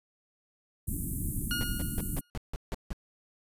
pink band-stop noise, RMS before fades -33 dBFS, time 0.87-2.21 s, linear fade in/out 10 ms, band 310 to 8600 Hz, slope 48 dB/octave
20% pulse tone with exponential decay, 1434 Hz, F6, 45 cents sharp, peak -24 dBFS, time 1.51-2.3 s, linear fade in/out 1 ms, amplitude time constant 170 ms
brown noise bursts, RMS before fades -33 dBFS, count 8, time 1.61-2.93 s, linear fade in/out 0 ms, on 25 ms, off 160 ms
effects resampled to 32000 Hz

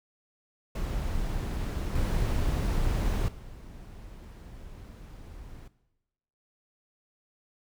brown noise with level steps, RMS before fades -31 / -27 / -45 dBFS, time 0.75-5.68 s, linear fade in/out 5 ms, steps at 1.95 / 3.28 s, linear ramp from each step 5 ms, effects noise-tail reverb RT60 1.0 s tail -17 dB re dry

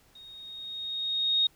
sine tone with level ramp, 3729 Hz, A#7, in tune, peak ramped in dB -47 to -20 dBFS, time 0.15-1.47 s, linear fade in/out 5 ms, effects pink hiss -62 dBFS RMS until 1.55 s

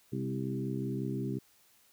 harmonic tone with a mistuned harmonic, 65.6 Hz, C2, 5 cents sharp, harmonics 2 / 3 / 4 / 5 / 6, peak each -36 / -38 / -39 / -40 / -41 dBFS, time 0.12-1.39 s, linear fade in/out 10 ms, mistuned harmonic 3, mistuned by +28 cents, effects white hiss -65 dBFS RMS until 1.92 s

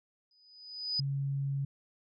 sine tone with exponential growth, 4978 Hz, D#8, in tune, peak -27 dBFS, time 0.31-1 s, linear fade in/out 2 ms, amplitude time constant 150 ms
sine tone, 138.59 Hz, C#3, in tune, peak -30 dBFS, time 0.99-1.65 s, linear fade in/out 5 ms
effects none

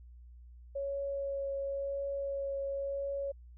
sine tone with vibrato, 554.4 Hz, C#5, in tune, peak -33 dBFS, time 0.75-3.32 s, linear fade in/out 10 ms, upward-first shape triangle, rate 0.95 Hz, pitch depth 11 cents each way, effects added 60 Hz sine -50 dBFS peak until 3.57 s

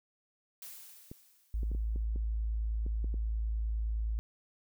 blue noise with exponential decay, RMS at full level -45 dBFS, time 0.62-2.05 s, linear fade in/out 2 ms, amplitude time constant 310 ms
clicks, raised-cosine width 3 ms, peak -31 dBFS, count 9, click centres 1.115 / 1.632 / 1.716 / 1.749 / 1.96 / 2.16 / 2.864 / 3.044 / 3.142 s
sine tone, 54.8 Hz, A1, 6 cents flat, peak -30 dBFS, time 1.54-4.19 s, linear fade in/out 0 ms
effects none

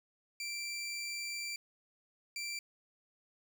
20% pulse tone bursts at uneven times, 2349 Hz, D7, in tune, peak -33 dBFS, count 2, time 0.4-1.56 / 2.36-2.59 s, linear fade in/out 2 ms, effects none

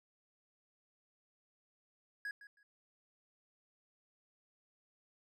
triangle tone with echo, 1661.2 Hz, G#6, in tune, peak -37 dBFS, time 2.25-2.31 s, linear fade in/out 2 ms, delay 160 ms, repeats 2, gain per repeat -14 dB, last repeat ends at 2.63 s, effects none

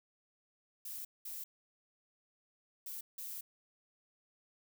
violet noise bursts at uneven times, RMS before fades -44 dBFS, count 4, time 0.85-1.05 / 1.25-1.44 / 2.86-3.01 / 3.18-3.41 s, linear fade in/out 5 ms, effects none

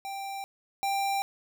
square tone pair in turn, 786 / 789.3 Hz, G5 / G5, +4 / +12 cents, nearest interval unison, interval 8 cents, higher second, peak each -35 / -27 dBFS, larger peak second, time 0.05-0.44 / 0.83-1.22 s, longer neither, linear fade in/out 0 ms, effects none

